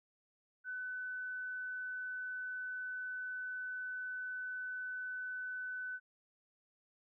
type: tone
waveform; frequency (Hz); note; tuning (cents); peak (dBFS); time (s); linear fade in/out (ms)
sine; 1504; F#6; +28; -39; 0.64-6; 50
effects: none